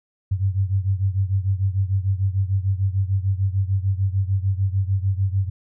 sine beating tone pair, 94.7 / 101.4 Hz, F#2 / G#2, +41 / -41 cents, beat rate 6.7 Hz, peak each -20 / -23 dBFS, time 0.31-5.5 s, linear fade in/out 10 ms, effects none

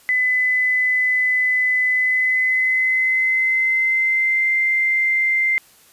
sine tone with pitch glide, 2009 to 2088 Hz, B6 to C7, +29 to -4 cents, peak -15 dBFS, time 0.09-5.58 s, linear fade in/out 0 ms, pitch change +67 cents, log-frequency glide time 1.88-4.54 s, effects white hiss -51 dBFS RMS until 5.92 s + resampled to 32000 Hz

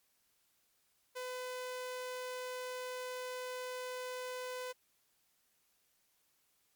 sawtooth tone, 504 Hz, B4, 35 cents sharp, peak -36 dBFS, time 1.15-4.73 s, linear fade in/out 20 ms, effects white hiss -75 dBFS RMS until 6.75 s + MP3 96 kbps

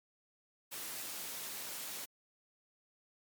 white high-pass noise, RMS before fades -43 dBFS, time 0.71-2.06 s, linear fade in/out 20 ms, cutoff 140 Hz, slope 12 dB/octave, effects MP3 96 kbps

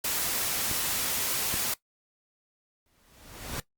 white noise, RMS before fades -29 dBFS, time 0.04-1.74 s, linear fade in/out 5 ms
clicks, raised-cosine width 3 ms, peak -22 dBFS, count 2, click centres 0.713 / 1.541 s
pink noise with exponential growth, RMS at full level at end -32 dBFS, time 2.86-3.6 s, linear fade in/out 1 ms, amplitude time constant 160 ms
effects noise-tail reverb RT60 0.1 s tail -18 dB re dry + Opus 48 kbps

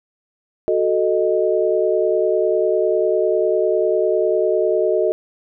sine chord, D# diminished, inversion first, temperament equal, 370 / 440 / 622.3 Hz, F#4 / A4 / D#5, 0 / 0 / 0 cents, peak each -19 dBFS, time 0.68-5.12 s, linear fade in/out 0 ms, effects none

